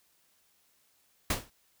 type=noise with exponential decay; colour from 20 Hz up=pink; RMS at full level=-24 dBFS; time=1.3-1.5 s; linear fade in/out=5 ms; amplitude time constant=42 ms; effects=white hiss -69 dBFS RMS until 1.8 s